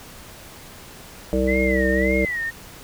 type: harmonic tone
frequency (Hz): 64.9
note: C2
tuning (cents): -13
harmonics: 1 / 3 / 5 / 7 / 9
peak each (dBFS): -24 / -24 / -24 / -24 / -24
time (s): 1.33-2.25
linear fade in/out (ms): 0
type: tone with vibrato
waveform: sine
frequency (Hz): 1975.5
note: B6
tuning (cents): 0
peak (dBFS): -23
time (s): 1.47-2.51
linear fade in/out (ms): 20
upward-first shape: sine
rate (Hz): 1.8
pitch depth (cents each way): 140
effects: pink hiss -42 dBFS RMS until 2.83 s